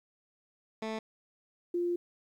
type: tone pair in turn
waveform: 15% pulse / sine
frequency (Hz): 220 / 349.2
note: A3 / F4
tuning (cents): 0 / 0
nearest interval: minor sixth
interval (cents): 800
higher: second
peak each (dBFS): -28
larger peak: neither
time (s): 0.82-0.99 / 1.74-1.96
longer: second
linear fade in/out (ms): 5
effects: low-pass 5000 Hz 12 dB/octave + 11-bit